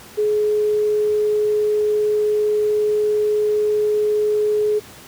sine tone, 422.3 Hz, G#4, 29 cents sharp, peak -15 dBFS, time 0.17-4.8 s, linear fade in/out 20 ms, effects pink hiss -41 dBFS RMS until 5.07 s + high-pass 80 Hz 12 dB/octave

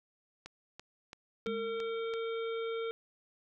click train, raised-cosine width 0.2 ms, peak -28 dBFS, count 6, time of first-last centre 0.46-2.138 s, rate 2.98 Hz
harmonic tone, 455.1 Hz, A#4, 42 cents flat, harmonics 1 / 3 / 5 / 7 / 8, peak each -34 / -44 / -48 / -51 / -52 dBFS, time 1.46-2.91 s, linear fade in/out 0 ms
sine tone with exponential decay, 207.7 Hz, G#3, in tune, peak -36 dBFS, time 1.47-2.16 s, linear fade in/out 2 ms, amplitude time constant 150 ms
effects none

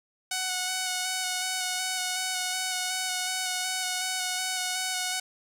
5% pulse tone with vibrato, 740 Hz, F#5, in tune, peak -16 dBFS, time 0.31-5.2 s, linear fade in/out 5 ms, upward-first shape square, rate 2.7 Hz, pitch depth 13 cents each way, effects none

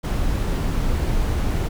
brown noise, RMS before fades -21 dBFS, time 0.03-1.69 s, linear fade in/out 20 ms, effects none

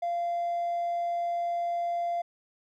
triangle tone, 691 Hz, F5, 19 cents flat, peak -24 dBFS, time 0.02-2.22 s, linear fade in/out 10 ms, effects tanh soft clip ceiling -23 dBFS

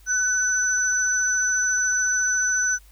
sine tone pair together, 1500 / 5993 Hz, F#6 / F#8, +23 / +21 cents, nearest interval 2 octaves, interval 2398 cents, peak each -22 dBFS, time 0.06-2.79 s, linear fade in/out 50 ms, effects added 50 Hz sine -48 dBFS peak until 2.91 s + white hiss -57 dBFS RMS until 2.91 s

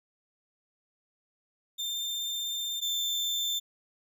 35% pulse tone pair in turn, 3592 / 3557 Hz, A7 / A7, +35 / +18 cents, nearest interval unison, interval 17 cents, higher first, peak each -29 / -26 dBFS, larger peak second, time 1.78-2.81 / 2.81-3.6 s, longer first, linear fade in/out 20 ms, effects none

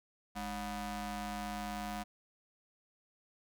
sawtooth ring-modulated tone, 257.1 Hz, C4, 30 cents flat, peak -31 dBFS, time 0.35-2.04 s, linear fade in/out 20 ms, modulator 464 Hz, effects none

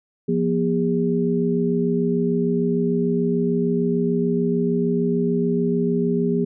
sine tone cluster, 173.1 / 239.8 / 406 Hz, F3 / A#3 / G#4, -15 / +49 / -39 cents, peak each -22 dBFS, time 0.28-6.45 s, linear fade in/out 10 ms, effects none

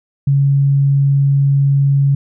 sine tone, 139.3 Hz, C#3, 9 cents sharp, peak -9 dBFS, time 0.27-2.15 s, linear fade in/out 5 ms, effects none

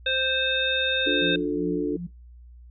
harmonic tone, 523 Hz, C5, 1 cent flat, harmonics 1 / 3 / 5 / 7, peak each -29 / -27 / -29 / -25 dBFS, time 0.06-1.36 s, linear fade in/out 5 ms
sine chord, D minor, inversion none, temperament equal with one note detuned, 293.7 / 353.9 / 440 Hz, D4 / F4 / A4, 0 / +23 / 0 cents, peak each -26 / -29 / -29 dBFS, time 1.06-1.97 s, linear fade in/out 10 ms
sine tone with tremolo, 174.61 Hz, F3, in tune, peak -29 dBFS, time 1.21-2.07 s, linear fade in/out 10 ms, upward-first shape sine, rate 2.6 Hz, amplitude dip 85%
effects noise-tail reverb RT60 0.3 s tail -25 dB re dry + added 60 Hz sine -44 dBFS peak until 2.7 s

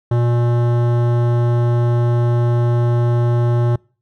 sine tone with hard clipping, 119.6 Hz, A#2, 45 cents sharp, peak -15 dBFS, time 0.11-3.76 s, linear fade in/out 5 ms, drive 16 dB, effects noise-tail reverb RT60 0.4 s tail -26 dB re dry

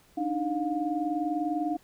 sine tone cluster, 290.6 / 310.6 / 710 Hz, D4 / D#4 / F5, -18 / -3 / +28 cents, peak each -32 / -30 / -31 dBFS, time 0.17-1.77 s, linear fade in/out 10 ms, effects pink hiss -61 dBFS RMS until 1.83 s

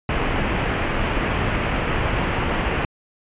pink low-pass noise, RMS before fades -22 dBFS, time 0.09-2.85 s, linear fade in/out 2 ms, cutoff 3000 Hz, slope 48 dB/octave, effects resampled to 8000 Hz

